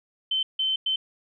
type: tone bursts at uneven times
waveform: sine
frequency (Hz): 3079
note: G7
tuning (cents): -32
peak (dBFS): -22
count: 3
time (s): 0.31-0.43 / 0.59-0.76 / 0.86-0.96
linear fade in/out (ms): 5
effects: none